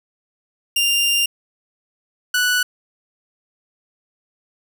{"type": "tone pair in turn", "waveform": "sawtooth", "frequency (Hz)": [2794, 1480.1], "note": ["F7", "F#6"], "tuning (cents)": [0, 0], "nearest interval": "major seventh", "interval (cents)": 1100, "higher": "first", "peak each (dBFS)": -12, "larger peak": "neither", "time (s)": [[0.76, 1.26], [2.34, 2.63]], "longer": "first", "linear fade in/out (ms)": 5, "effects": []}